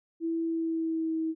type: tone with pitch glide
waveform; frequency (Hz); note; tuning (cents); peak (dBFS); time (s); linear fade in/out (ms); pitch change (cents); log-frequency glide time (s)
sine; 329.6 to 321.3; E4 to E4; 0 to -44; -27; 0.2-1.35; 50; -44; 0.44-1.18
effects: none